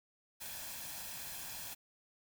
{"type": "noise with comb filter", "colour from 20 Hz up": "white", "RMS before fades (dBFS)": -45, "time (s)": [0.4, 1.75], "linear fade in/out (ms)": 20, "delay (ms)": 1.2, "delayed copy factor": 0.55, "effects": []}